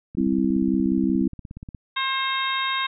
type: click train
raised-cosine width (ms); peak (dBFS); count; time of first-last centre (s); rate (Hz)
5; -24; 28; 0.15-1.748; 16.9
type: chord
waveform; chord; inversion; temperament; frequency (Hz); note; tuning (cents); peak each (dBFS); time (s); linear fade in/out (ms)
sine; C major; second; just; 196.22 / 261.6 / 327; G3 / C4 / E4; +2 / 0 / -14; -23 / -22 / -24; 0.17-1.28; 5
type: harmonic tone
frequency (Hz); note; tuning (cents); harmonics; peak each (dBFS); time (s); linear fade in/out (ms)
533; C5; +32; 2 / 3 / 4 / 5 / 6 / 7; -26 / -30 / -30 / -34 / -35 / -28; 1.96-2.87; 10
effects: none

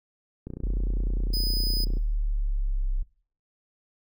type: click train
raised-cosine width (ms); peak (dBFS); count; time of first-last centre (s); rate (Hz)
3; -23; 46; 0.47-1.97; 30
type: linear sweep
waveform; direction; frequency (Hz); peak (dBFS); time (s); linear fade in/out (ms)
sine; down; 45 to 32.28; -23; 0.63-3.03; 10
type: tone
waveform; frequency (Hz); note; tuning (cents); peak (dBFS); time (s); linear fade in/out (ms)
45% pulse; 5000; D#8; +8; -27; 1.33-1.85; 10
effects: noise-tail reverb RT60 0.5 s tail -21 dB re dry

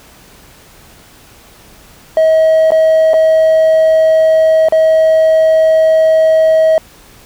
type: tone with dropouts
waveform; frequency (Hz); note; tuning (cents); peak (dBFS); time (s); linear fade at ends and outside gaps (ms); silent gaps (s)
triangle; 638; D#5; +43; -3; 2.17-6.78; 1; 2.706-2.719 / 3.134-3.14 / 4.686-4.723
effects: tanh soft clip ceiling 0 dBFS + pink hiss -41 dBFS RMS until 7.25 s

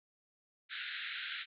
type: band-pass noise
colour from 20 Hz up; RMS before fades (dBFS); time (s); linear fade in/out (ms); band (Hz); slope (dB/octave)
pink; -42; 0.69-1.46; 50; 1400 to 4000; 96
effects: none

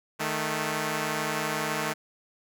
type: tone pair together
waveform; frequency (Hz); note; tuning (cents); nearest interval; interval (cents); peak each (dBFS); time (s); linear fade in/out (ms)
5% pulse; 154.6 / 218.8; D#3 / A3; -11 / -9; tritone; 602; -19; 0.19-1.94; 20
effects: none

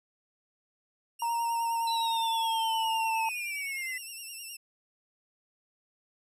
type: tone with vibrato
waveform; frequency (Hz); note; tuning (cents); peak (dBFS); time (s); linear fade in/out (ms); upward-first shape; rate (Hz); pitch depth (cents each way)
10% pulse; 2735; F7; -37; -32; 1.19-4.57; 10; sine; 9.7; 63
type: tone with pitch glide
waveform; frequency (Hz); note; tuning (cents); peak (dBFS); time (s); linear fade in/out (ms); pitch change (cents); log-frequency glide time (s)
sine; 932.3 to 895.9; A#5 to A5; 0 to +31; -27; 1.22-3.29; 2; -69; 1.37-2.73
type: exponential sweep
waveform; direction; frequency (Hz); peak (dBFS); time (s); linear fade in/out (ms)
sine; down; 4033 to 2000; -33; 1.87-3.98; 5
effects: resampled to 32000 Hz

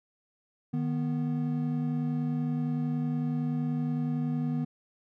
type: tone pair together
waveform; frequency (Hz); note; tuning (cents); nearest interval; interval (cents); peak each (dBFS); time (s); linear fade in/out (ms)
triangle; 154.07 / 244.8; D#3 / B3; -17 / -15; minor sixth; 802; -28; 0.73-4.65; 10
effects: none

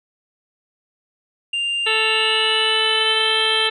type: tone with pitch glide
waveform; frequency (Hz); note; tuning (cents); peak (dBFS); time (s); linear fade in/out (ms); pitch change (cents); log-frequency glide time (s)
triangle; 2794 to 3154; F7 to G7; 0 to +10; -18; 1.53-3.68; 5; +210; 2.06-3.35
type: harmonic tone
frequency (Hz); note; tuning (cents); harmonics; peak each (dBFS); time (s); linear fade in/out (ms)
440; A4; 0; 1 / 2 / 3 / 4 / 5 / 6 / 7 / 8 / 9; -25 / -28 / -27 / -25 / -29 / -25 / -27 / -29 / -26; 1.86-3.7; 10
effects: resampled to 24000 Hz

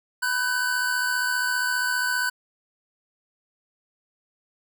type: tone cluster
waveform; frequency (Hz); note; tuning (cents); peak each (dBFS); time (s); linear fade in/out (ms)
square; 989 / 1506 / 1581; B5 / F#6 / G6; +2 / +30 / +14; -33 / -24 / -33; 0.22-2.3; 10
effects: none

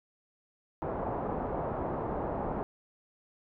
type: low-pass noise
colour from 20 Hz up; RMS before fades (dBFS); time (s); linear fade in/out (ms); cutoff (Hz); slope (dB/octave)
white; -34; 0.82-2.63; 0; 900; 24
effects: none

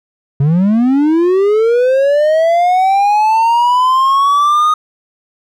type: linear sweep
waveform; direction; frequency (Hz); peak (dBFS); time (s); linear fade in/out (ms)
triangle; up; 133.7 to 1244.5; -6; 0.4-4.74; 5
effects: none

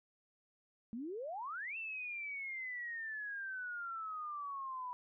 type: exponential two-way sweep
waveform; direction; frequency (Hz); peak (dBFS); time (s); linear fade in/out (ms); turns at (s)
sine; up then down; 215.5 to 2700 to 980; -40; 0.93-4.93; 0; 1.77
effects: none

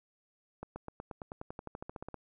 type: accelerating click train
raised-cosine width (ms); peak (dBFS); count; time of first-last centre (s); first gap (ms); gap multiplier
1; -27; 18; 0.63-2.143; 130; 0.95
effects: none

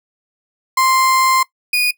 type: tone pair in turn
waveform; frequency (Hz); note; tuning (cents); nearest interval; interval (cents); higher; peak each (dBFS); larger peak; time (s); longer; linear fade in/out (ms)
35% pulse; 1046.5 / 2464; C6 / D#7; 0 / -17; octave + minor third; 1483; second; -10; neither; 0.77-1.43 / 1.73-1.91; first; 5
effects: noise-tail reverb RT60 0.1 s tail -19 dB re dry

